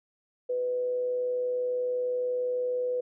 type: tone with amplitude modulation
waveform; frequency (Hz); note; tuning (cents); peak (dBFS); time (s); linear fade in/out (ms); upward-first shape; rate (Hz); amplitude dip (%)
sine; 497.1; B4; +11; -25; 0.49-3.01; 10; sine; 126; 25
effects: none